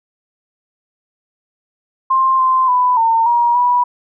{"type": "tone with pitch steps", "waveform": "sine", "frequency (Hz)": [1054, 1040, 996, 908, 951, 978], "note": ["C6", "C6", "B5", "A#5", "A#5", "B5"], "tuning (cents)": [12, -11, 14, -46, 34, -17], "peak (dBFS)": -10, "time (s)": [2.1, 3.84], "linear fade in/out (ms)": 10, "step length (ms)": 290, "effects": []}